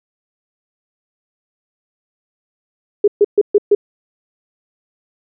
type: tone bursts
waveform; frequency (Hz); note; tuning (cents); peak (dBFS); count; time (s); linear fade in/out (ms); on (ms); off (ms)
sine; 411.1; G#4; -18; -6; 5; 3.04-3.75; 5; 38; 130
effects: none